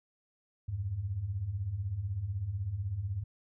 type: beating tone pair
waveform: sine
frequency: 85.2 / 101.2 Hz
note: F2 / G#2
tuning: -42 / -44 cents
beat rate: 16 Hz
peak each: -39 / -33 dBFS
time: 0.68-3.24 s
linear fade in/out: 10 ms
effects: none